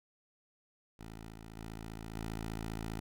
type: tone with level steps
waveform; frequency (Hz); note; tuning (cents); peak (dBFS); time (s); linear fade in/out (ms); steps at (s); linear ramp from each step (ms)
10% pulse; 55; A1; 0; -38 / -40 / -35 / -30; 0.99-3; 5; 1.29 / 1.56 / 2.14; 20
effects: none